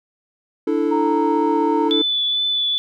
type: chord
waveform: triangle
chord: D suspended second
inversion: none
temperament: equal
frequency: 293.7 / 329.6 / 440 Hz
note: D4 / E4 / A4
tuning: 0 / 0 / 0 cents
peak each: -19 dBFS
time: 0.67-2.02 s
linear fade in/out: 5 ms
type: tone with pitch glide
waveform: sine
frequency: 929 to 923.1 Hz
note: A#5 to A#5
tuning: -6 to -17 cents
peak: -20 dBFS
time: 0.91-1.89 s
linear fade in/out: 10 ms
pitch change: -11 cents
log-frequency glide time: 1.52-1.59 s
type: tone with vibrato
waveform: sine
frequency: 3479 Hz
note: A7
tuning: 20 cents flat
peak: -17 dBFS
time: 1.91-2.78 s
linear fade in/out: 0 ms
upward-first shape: triangle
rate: 2.3 Hz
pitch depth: 18 cents each way
effects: none